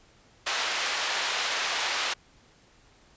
white band-pass noise, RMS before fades -29 dBFS, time 0.46-2.14 s, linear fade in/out 10 ms, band 640 to 3900 Hz, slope 12 dB/octave, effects pink hiss -59 dBFS RMS until 3.16 s + resampled to 16000 Hz

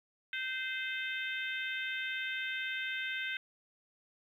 harmonic tone, 518 Hz, C5, 17 cents flat, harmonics 3 / 4 / 5 / 6 / 7, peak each -38 / -40 / -42 / -44 / -45 dBFS, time 0.33-3.37 s, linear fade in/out 2 ms, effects 11-bit

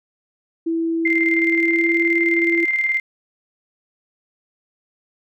sine tone with pitch glide, 329.6 to 336.7 Hz, E4 to E4, 0 to +37 cents, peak -18 dBFS, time 0.66-2.65 s, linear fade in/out 10 ms, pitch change +37 cents, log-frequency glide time 1.2-2.2 s
sine tone with tremolo, 2093 Hz, C7, in tune, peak -15 dBFS, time 1.05-3 s, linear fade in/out 5 ms, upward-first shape square, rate 19 Hz, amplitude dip 45%
effects none

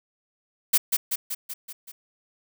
blue noise with echo, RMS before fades -18 dBFS, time 0.73-0.78 s, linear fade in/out 10 ms, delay 190 ms, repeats 6, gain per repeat -4 dB, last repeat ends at 1.92 s, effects none

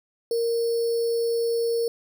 sine tone with sample-and-hold, 465.1 Hz, A#4, 4 cents flat, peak -21 dBFS, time 0.31-1.88 s, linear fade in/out 2 ms, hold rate 4900 Hz, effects none

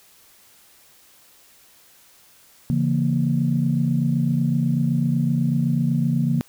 sine chord, A# diminished, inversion first, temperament just, 139.85 / 167.82 / 233.1 Hz, C#3 / E3 / A#3, +16 / +31 / 0 cents, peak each -21 / -22 / -22 dBFS, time 2.7-6.41 s, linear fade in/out 0 ms, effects tanh soft clip ceiling -8 dBFS + white hiss -53 dBFS RMS until 6.48 s

